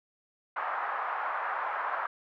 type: band-pass noise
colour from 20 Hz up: pink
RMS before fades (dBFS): -33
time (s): 0.56-2.07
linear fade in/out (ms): 5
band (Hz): 810 to 1500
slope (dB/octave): 24
effects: none